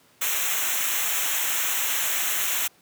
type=noise with comb filter; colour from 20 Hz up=white; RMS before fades=-25 dBFS; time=0.21-2.68 s; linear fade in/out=10 ms; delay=0.21 ms; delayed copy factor=-0.85; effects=pink hiss -58 dBFS RMS until 2.81 s + high-pass 150 Hz 12 dB/octave